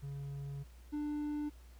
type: tone pair in turn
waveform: triangle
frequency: 140 / 296.6 Hz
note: C#3 / D4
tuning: +18 / +17 cents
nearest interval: octave + minor second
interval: 1299 cents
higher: second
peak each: -38 / -33 dBFS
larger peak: second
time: 0.02-0.64 / 0.92-1.5 s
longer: first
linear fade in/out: 20 ms
effects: added 60 Hz sine -53 dBFS peak until 1.79 s + pink hiss -66 dBFS RMS until 1.79 s